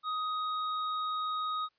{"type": "tone with hard clipping", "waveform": "sine", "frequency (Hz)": 1253, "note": "D#6", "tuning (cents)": 12, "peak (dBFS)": -33, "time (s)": [0.03, 1.69], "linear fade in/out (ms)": 50, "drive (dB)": 16, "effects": ["white hiss -75 dBFS RMS until 1.78 s", "resampled to 11025 Hz"]}